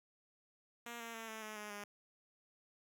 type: tone with pitch steps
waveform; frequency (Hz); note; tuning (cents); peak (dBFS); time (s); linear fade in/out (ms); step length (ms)
5% pulse; 236.2 / 230.7 / 225.3 / 220 / 214.9 / 209.8 / 204.9; A#3 / A#3 / A3 / A3 / A3 / G#3 / G#3; +23 / -18 / +41 / 0 / -41 / +18 / -23; -34; 0.86-1.84; 2; 140
effects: none